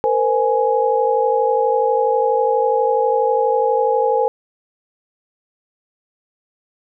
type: tone cluster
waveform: sine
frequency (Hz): 460.8 / 513 / 835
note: A#4 / C5 / G#5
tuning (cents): -20 / -34 / +9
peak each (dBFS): -18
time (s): 0.04-4.28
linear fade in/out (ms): 0
effects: none